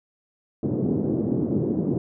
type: band-pass noise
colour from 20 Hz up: white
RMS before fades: -24 dBFS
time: 0.63-1.98 s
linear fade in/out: 2 ms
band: 120 to 360 Hz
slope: 24 dB/octave
effects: none